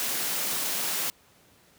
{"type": "high-pass noise", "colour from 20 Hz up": "white", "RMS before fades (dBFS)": -29, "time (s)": [0, 1.1], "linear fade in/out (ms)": 0, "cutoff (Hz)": 130, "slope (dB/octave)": 48, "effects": ["pink hiss -59 dBFS RMS until 1.78 s", "high-pass 80 Hz 12 dB/octave"]}